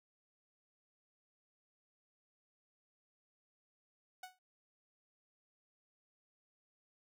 sawtooth tone with exponential decay, 740 Hz, F#5, in tune, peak -40 dBFS, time 4.23-4.39 s, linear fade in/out 5 ms, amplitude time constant 33 ms, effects none

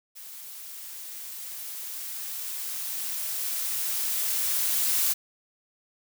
blue noise with level ramp, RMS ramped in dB -43 to -24 dBFS, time 0.15-5.14 s, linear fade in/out 20 ms, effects none

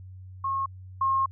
sine tone pair in turn, 1084 / 1074 Hz, C#6 / C6, -39 / +45 cents, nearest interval unison, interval 16 cents, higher first, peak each -25 / -21 dBFS, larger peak second, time 0.44-0.66 / 1.01-1.26 s, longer second, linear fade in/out 5 ms, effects added 93 Hz sine -41 dBFS peak until 1.31 s

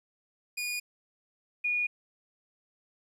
sawtooth / sine tone pair in turn, 2447 / 2447 Hz, D#7 / D#7, -29 / -29 cents, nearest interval unison, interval 0 cents, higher neither, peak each -28 / -26 dBFS, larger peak second, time 0.57-0.8 / 1.64-1.87 s, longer neither, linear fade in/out 10 ms, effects resampled to 32000 Hz + 11-bit

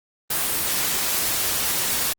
white noise, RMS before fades -23 dBFS, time 0.3-2.13 s, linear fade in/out 5 ms, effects Opus 24 kbps

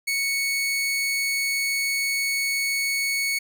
sawtooth tone, 2217 Hz, C#7, in tune, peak -19 dBFS, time 0.07-3.39 s, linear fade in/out 10 ms, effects none

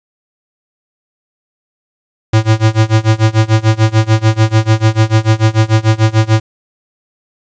square tone with tremolo, 110 Hz, A2, in tune, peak -5 dBFS, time 2.33-6.4 s, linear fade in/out 5 ms, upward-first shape sine, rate 6.8 Hz, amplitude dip 95%, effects resampled to 16000 Hz + 7-bit

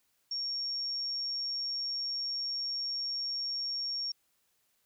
sine tone, 5530 Hz, F8, 18 cents flat, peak -32 dBFS, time 0.31-4.12 s, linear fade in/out 5 ms, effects white hiss -74 dBFS RMS until 4.85 s

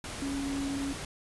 sine tone in noise, 277.2 Hz, C#4, in tune, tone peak -31 dBFS, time 0.22-0.93 s, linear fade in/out 2 ms, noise pink, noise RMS -39 dBFS, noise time 0.04-1.05 s, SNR +5 dB, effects resampled to 24000 Hz

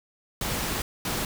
pink noise bursts at uneven times, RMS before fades -29 dBFS, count 2, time 0.41-0.82 / 1.05-1.25 s, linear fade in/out 2 ms, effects none

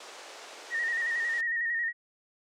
pink band-pass noise, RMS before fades -47 dBFS, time 0-1.41 s, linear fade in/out 5 ms, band 420 to 7700 Hz, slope 24 dB/octave
sine tone with vibrato, 1864.7 Hz, A#6, in tune, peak -27 dBFS, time 0.7-1.93 s, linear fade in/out 50 ms, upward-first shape square, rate 11 Hz, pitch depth 36 cents each way
effects none

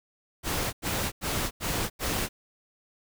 pink noise bursts, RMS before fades -29 dBFS, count 5, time 0.43-2.29 s, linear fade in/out 50 ms, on 300 ms, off 90 ms, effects none

